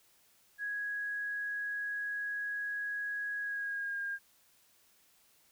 sine tone with pitch glide, 1661.2 to 1614.8 Hz, G#6 to G#6, 0 to -49 cents, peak -34 dBFS, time 0.58-4.19 s, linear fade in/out 50 ms, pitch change -49 cents, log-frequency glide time 3.4-4.02 s, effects white hiss -67 dBFS RMS until 5.51 s

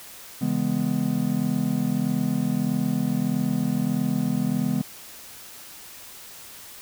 triangle chord, C# minor seventh, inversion none, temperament just, 138.59 / 166.31 / 207.9 / 249.5 Hz, C#3 / E3 / G#3 / B3, 0 / +16 / +2 / +18 cents, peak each -28 / -26 / -24 / -24 dBFS, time 0.41-4.82 s, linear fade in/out 10 ms, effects white hiss -43 dBFS RMS until 6.81 s

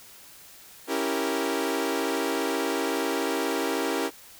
sawtooth chord, C# diminished seventh, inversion none, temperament equal, 277.2 / 329.6 / 392 / 466.2 Hz, C#4 / E4 / G4 / Bb4, 0 / 0 / 0 / 0 cents, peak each -27 dBFS, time 0.87-4.11 s, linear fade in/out 50 ms, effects white hiss -49 dBFS RMS until 4.39 s

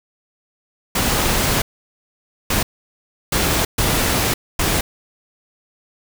pink noise bursts at uneven times, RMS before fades -18 dBFS, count 5, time 0.95-1.62 / 2.5-2.63 / 3.32-3.65 / 3.78-4.34 / 4.59-4.81 s, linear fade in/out 5 ms, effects none

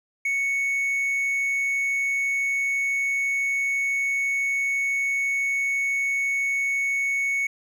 triangle tone, 2217 Hz, C#7, in tune, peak -20 dBFS, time 0.25-7.47 s, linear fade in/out 5 ms, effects none

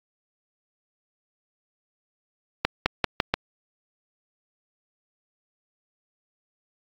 accelerating click train, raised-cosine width 0.3 ms, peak -3 dBFS, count 5, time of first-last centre 2.65-3.34 s, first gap 210 ms, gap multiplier 0.87, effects AAC 48 kbps

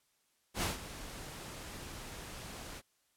pink noise with ADSR envelope, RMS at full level -32 dBFS, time 0.54-2.82 s, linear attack 84 ms, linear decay 150 ms, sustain -14 dB, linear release 43 ms, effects white hiss -75 dBFS RMS until 3.16 s + low-pass 12000 Hz 12 dB/octave

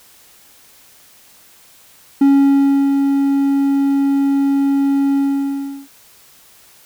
triangle tone with ADSR envelope, 277.2 Hz, C#4, in tune, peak -5 dBFS, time 2.21-5.88 s, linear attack 6 ms, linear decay 690 ms, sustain -5 dB, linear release 710 ms, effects white hiss -47 dBFS RMS until 6.85 s

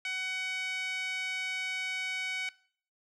5% pulse tone with band-pass filter, 750 Hz, F#5, 23 cents sharp, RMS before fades -35 dBFS, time 0.05-2.49 s, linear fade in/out 2 ms, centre 2100 Hz, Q 3.1, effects noise-tail reverb RT60 0.5 s tail -20 dB re dry

